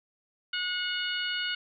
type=harmonic tone with a mistuned harmonic; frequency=727 Hz; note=F#5; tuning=31 cents flat; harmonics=2 / 3 / 4 / 5 / 6; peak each=-33 / -39 / -32 / -41 / -40 dBFS; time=0.53-1.55 s; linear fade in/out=5 ms; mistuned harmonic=5; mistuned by=-17 cents; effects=none